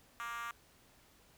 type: tone with high-pass filter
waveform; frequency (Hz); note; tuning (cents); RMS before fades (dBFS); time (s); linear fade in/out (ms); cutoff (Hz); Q
5% pulse; 234.5; A#3; +11; -42; 0.2-0.51; 0; 1200; 5.1
effects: pink hiss -65 dBFS RMS until 1.37 s